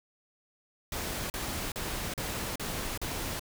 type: noise bursts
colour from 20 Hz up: pink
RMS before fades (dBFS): -35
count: 6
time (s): 0.92-3.395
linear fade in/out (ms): 2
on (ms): 380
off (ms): 39
effects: none